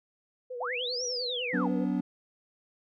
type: tone with vibrato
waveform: sine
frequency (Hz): 493.9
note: B4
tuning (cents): 0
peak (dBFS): -35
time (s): 0.5-1.85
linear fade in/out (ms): 10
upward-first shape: sine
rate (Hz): 10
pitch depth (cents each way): 53
type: linear two-way sweep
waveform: sine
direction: up then down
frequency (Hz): 550 to 5900 to 677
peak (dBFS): -31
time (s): 0.6-1.68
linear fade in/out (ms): 10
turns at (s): 1.05
type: chord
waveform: triangle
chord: B minor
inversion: second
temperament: equal with one note detuned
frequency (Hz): 185 / 246.9 / 287.3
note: F#3 / B3 / D4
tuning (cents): 0 / 0 / -38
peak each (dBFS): -29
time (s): 1.53-2.01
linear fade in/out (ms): 10
effects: none